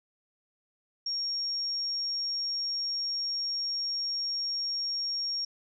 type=tone; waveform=sine; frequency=5560 Hz; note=F8; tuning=9 cents flat; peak=-29 dBFS; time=1.06-5.45 s; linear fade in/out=5 ms; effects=none